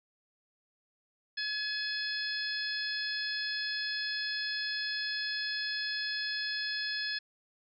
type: harmonic tone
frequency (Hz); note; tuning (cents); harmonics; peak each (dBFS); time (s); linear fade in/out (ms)
850; G#5; +40; 2 / 3 / 4 / 5 / 6; -36 / -44 / -42 / -39 / -37; 1.37-7.19; 10
effects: none